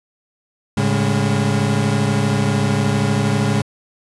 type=tone cluster; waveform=35% pulse; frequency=108.4 / 140.4 / 203.9 Hz; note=A2 / C#3 / G#3; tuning=-25 / +22 / -32 cents; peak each=-18 dBFS; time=0.77-3.62 s; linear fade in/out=5 ms; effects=resampled to 24000 Hz